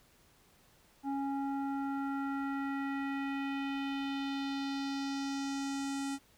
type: tone with low-pass filter sweep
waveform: square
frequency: 275.6 Hz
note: C#4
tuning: 10 cents flat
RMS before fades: -36 dBFS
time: 1.03-6.19 s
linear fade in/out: 50 ms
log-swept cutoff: 810 to 8600 Hz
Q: 2.1
effects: pink hiss -65 dBFS RMS until 6.37 s